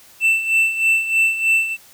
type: tone with tremolo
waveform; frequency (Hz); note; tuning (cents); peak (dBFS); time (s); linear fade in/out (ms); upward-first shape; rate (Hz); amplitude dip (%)
triangle; 2667; E7; +20; -10; 0.2-1.77; 50; sine; 3.2; 70
effects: white hiss -47 dBFS RMS until 1.93 s